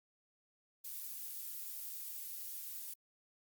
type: noise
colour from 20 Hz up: violet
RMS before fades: -45 dBFS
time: 0.84-2.94 s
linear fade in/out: 10 ms
effects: Opus 48 kbps